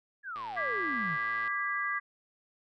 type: exponential sweep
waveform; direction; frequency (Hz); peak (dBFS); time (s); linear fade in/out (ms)
sine; down; 1729 to 137.7; -36; 0.23-1.18; 50
type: click train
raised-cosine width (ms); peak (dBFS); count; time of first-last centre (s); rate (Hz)
0.3; -31; 126; 0.36-1.476; 112
type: chord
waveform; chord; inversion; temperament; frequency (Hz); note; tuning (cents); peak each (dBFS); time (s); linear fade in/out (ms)
sine; G# diminished; second; equal with one note detuned; 1174.7 / 1636.5 / 1975.5; D6 / G#6 / B6; 0 / -26 / 0; -34; 0.56-2; 20
effects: none